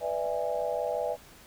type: chord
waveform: sine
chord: E dominant seventh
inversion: second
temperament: just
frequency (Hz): 494.4 / 593.3 / 659.3 / 824.1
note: B4 / D5 / E5 / G#5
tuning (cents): +2 / +18 / 0 / -14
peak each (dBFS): -33 / -32 / -33 / -36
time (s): 0-1.17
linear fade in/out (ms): 50
effects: pink hiss -53 dBFS RMS until 1.46 s